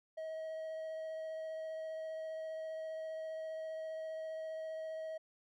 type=tone with vibrato; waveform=triangle; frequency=637 Hz; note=D#5; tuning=41 cents sharp; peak=-38 dBFS; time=0.17-5.18 s; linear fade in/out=10 ms; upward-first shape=triangle; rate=15 Hz; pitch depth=11 cents each way; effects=none